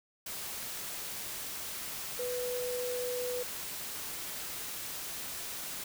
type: tone in noise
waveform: sine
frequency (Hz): 494.5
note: B4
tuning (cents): +2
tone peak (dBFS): -33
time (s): 2.19-3.43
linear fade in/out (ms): 5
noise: white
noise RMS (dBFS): -40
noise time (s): 0.26-5.84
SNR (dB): +4
effects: none